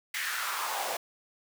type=noise with high-pass filter sweep; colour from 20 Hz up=pink; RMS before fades=-33 dBFS; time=0.14-0.97 s; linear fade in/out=5 ms; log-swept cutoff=2000 to 620 Hz; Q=3.1; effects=none